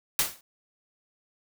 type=noise with exponential decay; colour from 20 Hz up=white; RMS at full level=-20 dBFS; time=0.19-0.41 s; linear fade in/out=2 ms; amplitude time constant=46 ms; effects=none